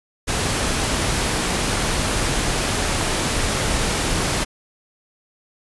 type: noise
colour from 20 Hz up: pink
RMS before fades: -21 dBFS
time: 0.27-4.45 s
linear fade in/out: 20 ms
effects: resampled to 24000 Hz